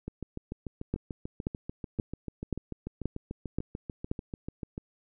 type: two click trains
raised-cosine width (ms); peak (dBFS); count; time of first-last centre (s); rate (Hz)
3; -23 / -16; 33 / 7; 0.08-4.779 / 0.94-4.115; 6.81 / 1.89
effects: none